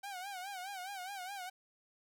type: tone with vibrato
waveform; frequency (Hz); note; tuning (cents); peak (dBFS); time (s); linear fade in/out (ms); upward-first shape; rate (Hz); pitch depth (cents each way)
sawtooth; 764; G5; -45; -38; 0.03-1.5; 10; sine; 4.8; 110
effects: none